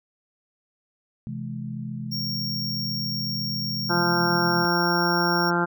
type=chord; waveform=sine; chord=C augmented; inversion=none; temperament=equal with one note detuned; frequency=130.81 / 164.81 / 212.8 Hz; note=C3 / E3 / G#3; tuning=0 / 0 / +42 cents; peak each=-33 / -36 / -33 dBFS; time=1.27-4.65 s; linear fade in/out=0 ms
type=tone; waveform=square; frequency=5540 Hz; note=F8; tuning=15 cents flat; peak=-28 dBFS; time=2.11-5.51 s; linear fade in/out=20 ms
type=harmonic tone; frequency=173.2 Hz; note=F3; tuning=14 cents flat; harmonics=1 / 2 / 3 / 4 / 5 / 6 / 7 / 8 / 9; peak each=-26 / -26 / -34 / -32 / -28 / -33 / -34 / -26 / -31 dBFS; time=3.89-5.66 s; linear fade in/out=20 ms
effects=none